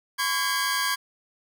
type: tone cluster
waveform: sawtooth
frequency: 1021 / 1119 / 1632 / 4703 Hz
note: C6 / C#6 / G#6 / D8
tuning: -43 / +16 / -31 / +2 cents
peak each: -26 / -27 / -23 / -29 dBFS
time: 0.18-0.96 s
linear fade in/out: 20 ms
effects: none